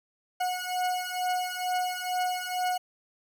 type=beating tone pair; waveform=40% pulse; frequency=728 / 730.2 Hz; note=F#5 / F#5; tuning=-28 / -23 cents; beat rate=2.2 Hz; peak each=-30 dBFS; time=0.4-2.78 s; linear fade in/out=10 ms; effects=none